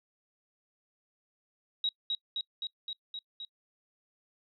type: tone with echo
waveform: sine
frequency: 3829 Hz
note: A#7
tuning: 46 cents sharp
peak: -27 dBFS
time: 1.84-1.89 s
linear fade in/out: 2 ms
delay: 260 ms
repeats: 6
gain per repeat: -2 dB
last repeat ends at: 3.45 s
effects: noise-tail reverb RT60 0.1 s tail -24 dB re dry